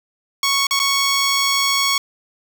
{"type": "tone with dropouts", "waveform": "10% pulse", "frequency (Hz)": 1108.7, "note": "C#6", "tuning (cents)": 0, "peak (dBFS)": -7, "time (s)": [0.43, 1.98], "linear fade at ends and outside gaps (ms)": 2, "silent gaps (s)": [[0.669, 0.709], [0.793, 0.799]], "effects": []}